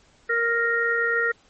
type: harmonic tone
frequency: 466.2 Hz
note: A#4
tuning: in tune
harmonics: 1 / 3 / 4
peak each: -26 / -24 / -23 dBFS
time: 0.29-1.32 s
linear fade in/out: 10 ms
effects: pink hiss -58 dBFS RMS until 1.49 s + MP3 32 kbps